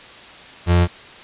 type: tone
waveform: 35% pulse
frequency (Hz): 87.31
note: F2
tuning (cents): 0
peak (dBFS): -10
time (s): 0.66-0.88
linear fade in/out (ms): 50
effects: white hiss -40 dBFS RMS until 1.23 s + resampled to 8000 Hz